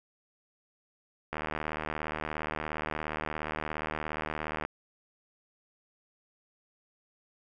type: click train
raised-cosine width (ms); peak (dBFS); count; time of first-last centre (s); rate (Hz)
0.5; -18; 257; 1.33-4.65; 77.1
effects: none